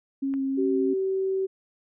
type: tone with vibrato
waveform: sine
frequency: 271 Hz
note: C#4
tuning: 39 cents flat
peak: -24 dBFS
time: 0.22-0.94 s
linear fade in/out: 10 ms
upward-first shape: square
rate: 3 Hz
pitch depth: 10 cents each way
type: click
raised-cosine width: 0.5 ms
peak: -29 dBFS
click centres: 0.339 s
type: tone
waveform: sine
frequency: 382.8 Hz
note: G4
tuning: 41 cents flat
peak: -23 dBFS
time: 0.57-1.47 s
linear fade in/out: 20 ms
effects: none